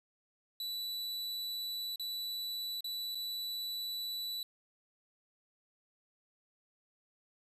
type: tone with dropouts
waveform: 45% pulse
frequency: 3958 Hz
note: B7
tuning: 3 cents sharp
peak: -37 dBFS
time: 0.6-4.43 s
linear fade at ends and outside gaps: 2 ms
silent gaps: 1.959-1.996 / 2.807-2.843 / 3.148-3.153 s
effects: resampled to 32000 Hz + 13-bit